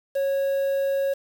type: tone with quantisation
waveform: triangle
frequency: 550 Hz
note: C#5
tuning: 14 cents flat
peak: -19 dBFS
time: 0.15-1.14 s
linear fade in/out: 10 ms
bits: 7
effects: none